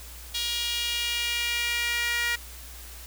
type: tone with high-pass filter sweep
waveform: sawtooth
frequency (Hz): 474.7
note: A#4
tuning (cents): +31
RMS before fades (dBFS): -28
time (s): 0.34-2.36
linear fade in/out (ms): 10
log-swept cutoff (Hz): 3400 to 1900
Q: 2.9
effects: added 60 Hz sine -43 dBFS peak until 3.06 s + white hiss -45 dBFS RMS until 3.06 s